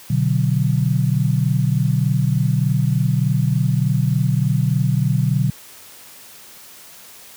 sine chord, B minor, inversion none, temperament equal, 123.47 / 146.83 / 185 Hz, B2 / D3 / F#3, 0 / 0 / 0 cents, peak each -18 / -18 / -22 dBFS, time 0.1-5.5 s, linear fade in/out 5 ms, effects white hiss -42 dBFS RMS until 7.36 s + high-pass 60 Hz 12 dB/octave

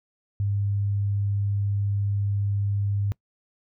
sine tone, 100.8 Hz, G2, 49 cents sharp, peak -22 dBFS, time 0.4-3.12 s, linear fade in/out 0 ms, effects noise-tail reverb RT60 0.1 s tail -23 dB re dry

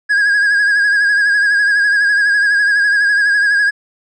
triangle tone with vibrato, 1645 Hz, G#6, 17 cents flat, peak -8 dBFS, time 0.09-3.71 s, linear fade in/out 20 ms, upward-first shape sine, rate 12 Hz, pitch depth 47 cents each way, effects resampled to 22050 Hz

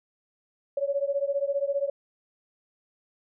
sine beating tone pair, 554.4 / 569.4 Hz, C#5 / C#5, 0 / +46 cents, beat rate 15 Hz, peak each -27 / -28 dBFS, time 0.77-1.9 s, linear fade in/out 5 ms, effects none

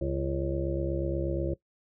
harmonic tone with a mistuned harmonic, 68.3 Hz, C#2, 25 cents flat, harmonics 1 / 2 / 3 / 5 / 6 / 7 / 8 / 9, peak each -33 / -34 / -41 / -32 / -43 / -44 / -34 / -43 dBFS, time 0.01-1.54 s, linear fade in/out 5 ms, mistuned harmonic 9, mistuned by -35 cents, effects noise-tail reverb RT60 0.1 s tail -19 dB re dry

